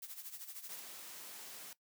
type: noise with tremolo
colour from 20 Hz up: blue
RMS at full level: -46 dBFS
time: 0.02-0.8 s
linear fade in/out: 5 ms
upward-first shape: sine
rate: 13 Hz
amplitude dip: 70%
type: noise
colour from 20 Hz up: white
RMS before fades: -50 dBFS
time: 0.69-1.73 s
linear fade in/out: 2 ms
effects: noise-tail reverb RT60 0.1 s tail -18 dB re dry + high-pass 200 Hz 12 dB/octave